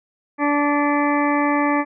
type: harmonic tone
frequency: 290.4 Hz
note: D4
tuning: 19 cents flat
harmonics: 1 / 2 / 3 / 4 / 6 / 7 / 8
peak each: -19 / -25 / -23 / -24 / -28 / -29 / -31 dBFS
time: 0.38-1.85 s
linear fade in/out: 50 ms
effects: none